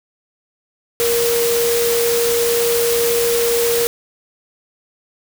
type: tone in noise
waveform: sine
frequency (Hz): 470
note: A#4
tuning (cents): +14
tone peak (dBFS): -15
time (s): 1-3.87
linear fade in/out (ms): 0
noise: white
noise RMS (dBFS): -21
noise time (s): 1-3.87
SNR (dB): +3
effects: none